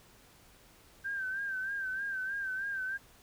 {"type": "tone with vibrato", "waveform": "sine", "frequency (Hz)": 1568, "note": "G6", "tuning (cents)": 0, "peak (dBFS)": -33, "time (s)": [1.04, 2.98], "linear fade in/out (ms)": 20, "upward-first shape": "sine", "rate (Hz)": 3.2, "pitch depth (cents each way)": 61, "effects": ["pink hiss -60 dBFS RMS until 3.22 s"]}